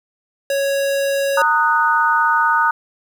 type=tone; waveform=square; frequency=554 Hz; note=C#5; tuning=1 cent flat; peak=-17 dBFS; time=0.5-1.42 s; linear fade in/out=2 ms
type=chord; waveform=sine; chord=D# minor; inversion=second; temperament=equal with one note detuned; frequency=916.3 / 1244.5 / 1480 Hz; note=A#5 / D#6 / F#6; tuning=-30 / 0 / 0 cents; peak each=-17 dBFS; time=1.37-2.71 s; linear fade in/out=5 ms
effects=8-bit